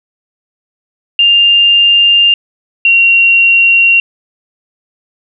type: tone pair in turn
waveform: sine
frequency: 2800 / 2750 Hz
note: F7 / F7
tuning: +4 / -27 cents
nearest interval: unison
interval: 31 cents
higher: first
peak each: -4 dBFS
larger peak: neither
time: 1.19-2.34 / 2.85-4 s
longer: neither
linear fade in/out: 2 ms
effects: none